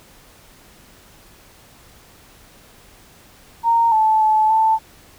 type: tone with pitch steps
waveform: sine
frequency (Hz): 925 / 873 / 866 / 883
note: A#5 / A5 / A5 / A5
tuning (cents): -14 / -14 / -28 / +6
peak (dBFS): -12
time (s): 3.63-4.79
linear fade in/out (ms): 50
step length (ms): 290
effects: pink hiss -48 dBFS RMS until 5.18 s